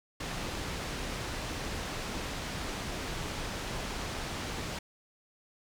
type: low-pass noise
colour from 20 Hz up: pink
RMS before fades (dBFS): -37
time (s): 0.2-4.79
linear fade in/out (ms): 5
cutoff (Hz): 6500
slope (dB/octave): 12
effects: none